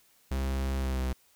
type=tone with pitch glide; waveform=45% pulse; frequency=66.7 to 64.54 Hz; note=C2 to C2; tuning=+34 to -23 cents; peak=-28 dBFS; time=0.31-1.13 s; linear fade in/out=5 ms; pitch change=-57 cents; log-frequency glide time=0.78-1 s; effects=white hiss -64 dBFS RMS until 1.35 s